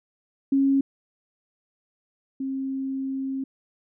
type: tone pair in turn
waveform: sine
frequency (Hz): 273.4 / 267.9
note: C#4 / C4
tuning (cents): -24 / +41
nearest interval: unison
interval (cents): 35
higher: first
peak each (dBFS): -17 / -26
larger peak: first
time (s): 0.52-0.81 / 2.4-3.44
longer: second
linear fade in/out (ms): 5
effects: none